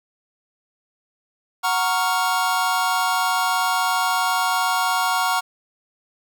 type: chord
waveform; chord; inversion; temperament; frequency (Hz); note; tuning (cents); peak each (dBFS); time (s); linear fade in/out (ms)
square; Gb major seventh; none; equal; 740 / 932.3 / 1108.7 / 1396.9; Gb5 / Bb5 / Db6 / F6; 0 / 0 / 0 / 0; -25; 1.63-5.41; 20
effects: none